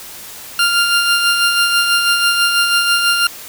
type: tone with tremolo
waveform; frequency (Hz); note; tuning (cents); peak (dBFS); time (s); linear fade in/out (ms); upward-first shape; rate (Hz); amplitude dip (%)
20% pulse; 1396.9; F6; 0; -5; 0.59-3.27; 2; sine; 6.1; 40
effects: white hiss -33 dBFS RMS until 3.48 s